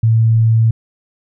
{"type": "tone", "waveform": "sine", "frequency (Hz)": 112.8, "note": "A2", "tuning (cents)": 44, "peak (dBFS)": -8, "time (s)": [0.03, 0.71], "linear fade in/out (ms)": 5, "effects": []}